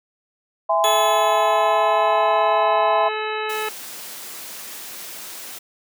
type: chord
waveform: sine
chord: E augmented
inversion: none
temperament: just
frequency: 659.3 / 824.1 / 1030.1 Hz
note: E5 / G#5 / B#5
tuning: 0 / -14 / -27 cents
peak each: -19 / -21 / -20 dBFS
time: 0.69-3.09 s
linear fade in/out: 10 ms
type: harmonic tone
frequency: 431.3 Hz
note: A4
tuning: 35 cents flat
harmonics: 1 / 2 / 3 / 4 / 5 / 6 / 7 / 9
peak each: -27 / -29 / -30 / -32 / -36 / -32 / -37 / -37 dBFS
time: 0.84-3.69 s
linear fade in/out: 5 ms
type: tone with exponential decay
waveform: sawtooth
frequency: 3393 Hz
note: G#7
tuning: 36 cents sharp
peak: -18 dBFS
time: 0.84-2.64 s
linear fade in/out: 0 ms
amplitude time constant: 390 ms
type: high-pass noise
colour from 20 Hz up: white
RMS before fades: -35 dBFS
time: 3.49-5.59 s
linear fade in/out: 10 ms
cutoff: 190 Hz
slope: 12 dB/octave
effects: none